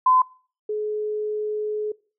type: tone pair in turn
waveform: sine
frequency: 1021 / 424.5 Hz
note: C6 / G#4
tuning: -43 / +38 cents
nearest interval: octave + minor third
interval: 1519 cents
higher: first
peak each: -13 / -23 dBFS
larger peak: first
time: 0.06-0.22 / 0.69-1.92 s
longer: second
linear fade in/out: 5 ms
effects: noise-tail reverb RT60 0.4 s tail -23 dB re dry